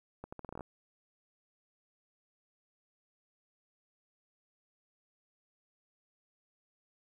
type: accelerating click train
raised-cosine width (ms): 1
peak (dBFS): -29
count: 10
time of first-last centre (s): 0.24-0.608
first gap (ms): 85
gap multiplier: 0.8
effects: 11-bit